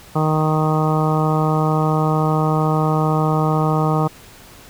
harmonic tone, 155.56 Hz, D#3, in tune, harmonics 1 / 2 / 3 / 4 / 5 / 6 / 7 / 8, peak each -17 / -24 / -24 / -27 / -24 / -28 / -27 / -26 dBFS, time 0.15-4.08 s, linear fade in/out 10 ms, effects pink hiss -43 dBFS RMS until 4.69 s

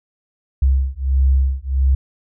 sine beating tone pair, 66 / 67.5 Hz, C2 / C#2, +16 / -45 cents, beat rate 1.5 Hz, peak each -16 dBFS, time 0.62-1.95 s, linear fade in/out 5 ms, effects none

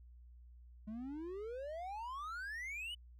triangle exponential sweep, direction up, 207.7 to 3028 Hz, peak -40 dBFS, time 0.87-2.95 s, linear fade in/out 10 ms, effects added 60 Hz sine -55 dBFS peak until 3.19 s

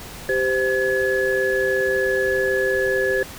sine tone cluster, 390.5 / 517 / 1697 Hz, G4 / C5 / G#6, -7 / -21 / +37 cents, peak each -22 dBFS, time 0.29-3.23 s, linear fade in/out 2 ms, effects pink hiss -37 dBFS RMS until 3.38 s

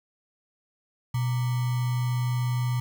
sine tone with sample-and-hold, 123.47 Hz, B2, in tune, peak -23 dBFS, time 1.14-2.8 s, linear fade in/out 5 ms, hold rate 1050 Hz, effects none

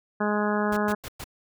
harmonic tone, 208.9 Hz, G#3, 10 cents sharp, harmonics 1 / 2 / 3 / 4 / 5 / 6 / 7 / 8, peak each -26 / -29 / -31 / -32 / -33 / -34 / -34 / -35 dBFS, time 0.2-0.95 s, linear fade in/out 10 ms
pink noise bursts, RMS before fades -37 dBFS, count 4, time 0.72-1.242 s, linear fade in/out 5 ms, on 48 ms, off 110 ms
effects none

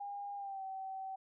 sine tone with pitch glide, 808 to 767.1 Hz, G#5 to G5, -48 to -38 cents, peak -40 dBFS, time 0-1.16 s, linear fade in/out 10 ms, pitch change -90 cents, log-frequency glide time 0.36-0.63 s, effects none

